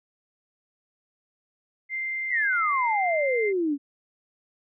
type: tone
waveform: sine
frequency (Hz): 2090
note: C7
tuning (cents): -2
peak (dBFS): -27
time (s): 1.89-3.53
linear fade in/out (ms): 50
type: exponential sweep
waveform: sine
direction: down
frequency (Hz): 2052 to 272.7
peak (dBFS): -22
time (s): 2.29-3.78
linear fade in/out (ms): 50
effects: none